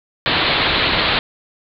white low-pass noise, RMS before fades -17 dBFS, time 0.26-1.19 s, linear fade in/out 0 ms, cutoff 4300 Hz, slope 96 dB/octave, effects none

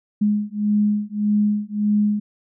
sine beating tone pair, 207.7 / 209.4 Hz, G#3 / G#3, 0 / +15 cents, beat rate 1.7 Hz, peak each -20 dBFS, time 0.21-2.2 s, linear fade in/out 10 ms, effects none

